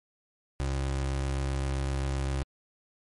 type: tone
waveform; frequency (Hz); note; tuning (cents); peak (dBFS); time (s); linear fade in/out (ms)
30% pulse; 67.7; C#2; -40; -25; 0.6-2.43; 0
effects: MP3 48 kbps